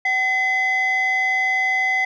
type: tone pair together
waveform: sine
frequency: 761.5 / 2033 Hz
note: F#5 / B6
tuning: +50 / +50 cents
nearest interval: octave + perfect fourth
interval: 1700 cents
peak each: -22 / -16 dBFS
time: 0.05-2.05 s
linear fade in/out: 5 ms
effects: tanh soft clip ceiling -14 dBFS